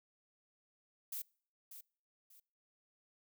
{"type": "noise with echo", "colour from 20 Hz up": "violet", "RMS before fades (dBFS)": -42, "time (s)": [1.12, 1.22], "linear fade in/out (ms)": 5, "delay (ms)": 590, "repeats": 2, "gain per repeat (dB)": -10, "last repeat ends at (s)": 2.4, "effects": ["noise-tail reverb RT60 0.5 s tail -26 dB re dry"]}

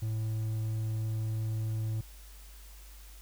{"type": "tone", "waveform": "triangle", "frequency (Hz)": 110, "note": "A2", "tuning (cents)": 0, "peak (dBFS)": -28, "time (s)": [0.02, 2.01], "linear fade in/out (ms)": 5, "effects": ["added 50 Hz sine -48 dBFS peak until 3.21 s", "white hiss -56 dBFS RMS until 3.21 s"]}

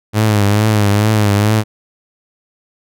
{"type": "tone with vibrato", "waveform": "sawtooth", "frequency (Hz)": 105, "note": "G#2", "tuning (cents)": 19, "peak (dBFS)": -6, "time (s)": [0.13, 1.64], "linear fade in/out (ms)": 50, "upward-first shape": "triangle", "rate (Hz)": 2.3, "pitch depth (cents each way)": 81, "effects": []}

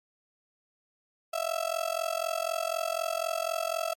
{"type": "tone with amplitude modulation", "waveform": "35% pulse", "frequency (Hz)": 660, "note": "E5", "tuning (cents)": 2, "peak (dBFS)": -23, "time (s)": [1.33, 3.94], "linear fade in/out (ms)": 10, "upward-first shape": "sine", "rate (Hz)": 44, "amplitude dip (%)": 95, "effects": ["MP3 64 kbps"]}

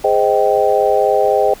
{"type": "chord", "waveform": "sine", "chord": "Ab major seventh", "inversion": "none", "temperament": "just", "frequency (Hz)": [415.3, 519.1, 623, 778.7], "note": ["Ab4", "C5", "Eb5", "G5"], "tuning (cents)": [0, -14, 2, -12], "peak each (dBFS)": -16, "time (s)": [0.04, 1.54], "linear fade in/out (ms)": 5, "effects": ["pink hiss -39 dBFS RMS until 1.6 s"]}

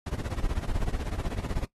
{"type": "noise with tremolo", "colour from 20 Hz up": "brown", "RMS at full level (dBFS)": -26, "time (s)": [0.06, 1.65], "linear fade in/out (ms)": 5, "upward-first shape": "triangle", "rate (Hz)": 16, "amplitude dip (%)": 95, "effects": ["noise-tail reverb RT60 0.1 s tail -17 dB re dry", "AAC 32 kbps"]}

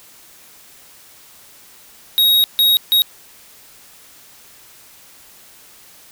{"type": "tone bursts at uneven times", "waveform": "square", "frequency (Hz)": 3783, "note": "A#7", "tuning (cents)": 25, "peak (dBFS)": -11, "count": 3, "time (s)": [[2.18, 2.44], [2.59, 2.77], [2.92, 3.02]], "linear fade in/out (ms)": 0, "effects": ["white hiss -45 dBFS RMS until 6.11 s"]}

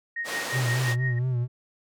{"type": "tone with tremolo", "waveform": "sine", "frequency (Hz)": 1864.7, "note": "A#6", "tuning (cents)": 0, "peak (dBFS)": -26, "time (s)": [0.16, 1.19], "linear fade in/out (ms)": 5, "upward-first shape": "triangle", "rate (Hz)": 5.8, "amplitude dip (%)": 95}
{"type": "band-pass noise", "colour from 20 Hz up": "pink", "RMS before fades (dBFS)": -33, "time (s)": [0.24, 0.96], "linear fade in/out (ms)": 50, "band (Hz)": [380, 9200], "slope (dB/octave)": 12}
{"type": "tone with vibrato", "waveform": "triangle", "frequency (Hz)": 124.6, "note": "B2", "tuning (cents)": 16, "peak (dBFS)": -21, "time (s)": [0.52, 1.48], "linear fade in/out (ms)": 50, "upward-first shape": "sine", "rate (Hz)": 4.3, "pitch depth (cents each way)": 69}
{"effects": []}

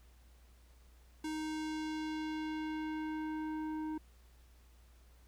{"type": "tone with low-pass filter sweep", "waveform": "square", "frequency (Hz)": 311.1, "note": "D#4", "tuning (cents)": 0, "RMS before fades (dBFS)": -39, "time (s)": [1.24, 3.98], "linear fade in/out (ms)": 5, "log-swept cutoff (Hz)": [9600, 930], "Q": 0.91, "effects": ["added 60 Hz sine -59 dBFS peak until 5.27 s", "pink hiss -69 dBFS RMS until 5.27 s"]}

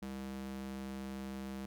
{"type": "tone with high-pass filter", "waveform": "square", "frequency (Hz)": 66.5, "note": "C2", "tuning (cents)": 29, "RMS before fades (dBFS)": -43, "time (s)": [0.02, 1.66], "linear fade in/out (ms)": 5, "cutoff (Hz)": 160, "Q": 2.3, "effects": []}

